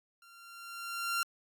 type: tone with level ramp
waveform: sawtooth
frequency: 1380 Hz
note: F6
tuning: 21 cents flat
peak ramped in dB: -53 to -25 dBFS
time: 0.22-1.23 s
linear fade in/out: 2 ms
effects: AAC 64 kbps